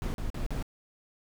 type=noise bursts; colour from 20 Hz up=brown; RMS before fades=-32 dBFS; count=4; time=0.02-0.626 s; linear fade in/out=0 ms; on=120 ms; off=42 ms; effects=none